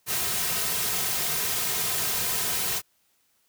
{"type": "noise with comb filter", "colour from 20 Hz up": "white", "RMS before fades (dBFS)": -27, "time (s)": [0.06, 2.82], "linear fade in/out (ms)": 50, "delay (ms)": 3.5, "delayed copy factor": -0.65, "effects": ["white hiss -68 dBFS RMS until 3.48 s"]}